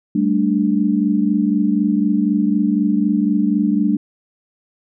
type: chord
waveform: sine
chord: G suspended second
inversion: none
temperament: equal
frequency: 196 / 220 / 293.7 Hz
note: G3 / A3 / D4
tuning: 0 / 0 / 0 cents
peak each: -18 dBFS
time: 0.15-3.97 s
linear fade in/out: 5 ms
effects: none